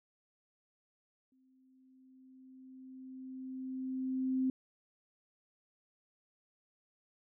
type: tone with exponential growth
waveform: sine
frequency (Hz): 260.4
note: C4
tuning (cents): -8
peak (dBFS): -28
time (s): 1.32-4.5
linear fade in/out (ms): 2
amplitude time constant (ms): 690
effects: none